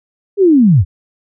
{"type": "linear sweep", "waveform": "sine", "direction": "down", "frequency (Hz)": [415.3, 72], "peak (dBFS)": -5, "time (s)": [0.37, 0.85], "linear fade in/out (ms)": 50, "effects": []}